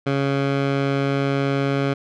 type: tone with low-pass filter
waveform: 15% pulse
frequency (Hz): 138.59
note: C#3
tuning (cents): 0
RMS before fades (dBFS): -21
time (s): 0.06-1.94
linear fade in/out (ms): 10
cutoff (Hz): 3100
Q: 0.82
effects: none

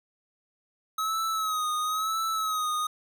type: tone with vibrato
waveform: square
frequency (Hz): 1276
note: D#6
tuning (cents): +43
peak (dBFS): -27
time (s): 0.98-2.87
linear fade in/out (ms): 5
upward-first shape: sine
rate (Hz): 0.99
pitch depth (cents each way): 57
effects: none

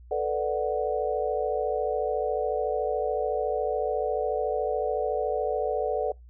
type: chord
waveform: sine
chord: B minor seventh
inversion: third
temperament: equal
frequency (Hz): 440 / 493.9 / 587.3 / 740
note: A4 / B4 / D5 / F#5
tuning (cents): 0 / 0 / 0 / 0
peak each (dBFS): -29 / -30 / -30 / -31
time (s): 0.11-6.12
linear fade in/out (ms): 5
effects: noise-tail reverb RT60 0.2 s tail -26 dB re dry + added 60 Hz sine -46 dBFS peak until 6.29 s

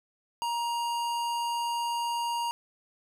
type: tone with hard clipping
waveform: sine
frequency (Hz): 942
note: A#5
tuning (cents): +18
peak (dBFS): -30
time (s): 0.42-2.51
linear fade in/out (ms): 0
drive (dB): 18
effects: none

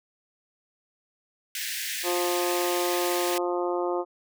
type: high-pass noise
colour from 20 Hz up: pink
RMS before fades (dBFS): -32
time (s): 1.55-3.38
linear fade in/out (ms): 2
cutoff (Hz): 1600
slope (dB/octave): 96
type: harmonic tone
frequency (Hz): 176.5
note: F3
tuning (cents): +19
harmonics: 2 / 3 / 4 / 5 / 6 / 7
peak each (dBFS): -27 / -31 / -33 / -35 / -37 / -38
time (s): 2.03-4.05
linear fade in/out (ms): 50
effects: none

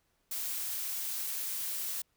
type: noise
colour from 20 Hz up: blue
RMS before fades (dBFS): -36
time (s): 0.31-2.02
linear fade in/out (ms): 5
effects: pink hiss -75 dBFS RMS until 2.16 s

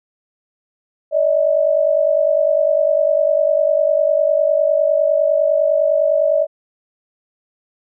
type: tone pair together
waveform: sine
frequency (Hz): 580 / 629.9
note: D5 / D#5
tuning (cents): -22 / +21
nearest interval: minor second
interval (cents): 143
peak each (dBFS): -15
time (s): 1.11-6.47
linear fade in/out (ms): 50
effects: none

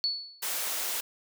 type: tone with exponential decay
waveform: sine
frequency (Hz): 4430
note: C#8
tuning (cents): -2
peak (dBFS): -23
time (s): 0.04-0.5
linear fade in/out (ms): 0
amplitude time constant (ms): 100
type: high-pass noise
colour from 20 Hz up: white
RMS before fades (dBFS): -32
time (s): 0.42-1.01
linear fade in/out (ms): 10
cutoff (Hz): 420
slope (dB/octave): 12
effects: none

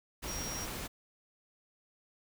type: tone in noise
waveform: sine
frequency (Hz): 5640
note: F8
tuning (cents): +16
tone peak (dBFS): -40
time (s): 0.27-0.66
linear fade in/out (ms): 20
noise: pink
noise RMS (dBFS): -40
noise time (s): 0.22-0.88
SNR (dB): -3
effects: none

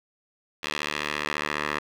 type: tone with band-pass filter sweep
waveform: 10% pulse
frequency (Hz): 74.6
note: D2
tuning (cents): +28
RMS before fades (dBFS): -30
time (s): 0.63-1.79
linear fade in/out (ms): 5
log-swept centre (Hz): 2900 to 1700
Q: 1.2
effects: none

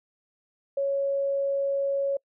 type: tone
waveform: sine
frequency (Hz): 554.4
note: C#5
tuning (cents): 0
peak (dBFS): -23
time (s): 0.77-2.17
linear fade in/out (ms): 5
effects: noise-tail reverb RT60 0.1 s tail -26 dB re dry

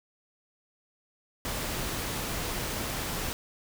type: noise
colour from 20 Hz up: pink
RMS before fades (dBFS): -33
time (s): 1.45-3.33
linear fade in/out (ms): 0
effects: none

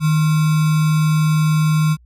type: tone with sample-and-hold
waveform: sine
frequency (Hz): 155.56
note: D#3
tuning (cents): 0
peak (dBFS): -12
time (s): 0-1.97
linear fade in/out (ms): 50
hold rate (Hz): 1225
effects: added 60 Hz sine -46 dBFS peak until 2.05 s + resampled to 32000 Hz

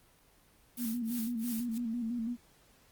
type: noise with tremolo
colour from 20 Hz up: blue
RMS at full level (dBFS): -40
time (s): 0.77-1.78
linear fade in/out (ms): 2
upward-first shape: sine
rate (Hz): 3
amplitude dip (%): 100
type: tone with vibrato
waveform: sine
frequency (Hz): 233.1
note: A#3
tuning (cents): 0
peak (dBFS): -32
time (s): 0.77-2.37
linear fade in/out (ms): 50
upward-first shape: square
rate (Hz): 6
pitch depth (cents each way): 64
effects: pink hiss -64 dBFS RMS until 2.91 s + Opus 24 kbps

